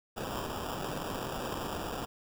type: noise with sample-and-hold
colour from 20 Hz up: violet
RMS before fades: -37 dBFS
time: 0.16-2.06 s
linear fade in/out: 20 ms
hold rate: 2100 Hz
effects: none